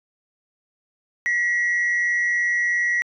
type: tone pair together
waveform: sine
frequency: 1921 / 2104 Hz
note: B6 / C7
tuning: -48 / +9 cents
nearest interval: major second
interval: 157 cents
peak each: -17 / -27 dBFS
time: 1.26-3.02 s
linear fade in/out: 0 ms
effects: tanh soft clip ceiling -16 dBFS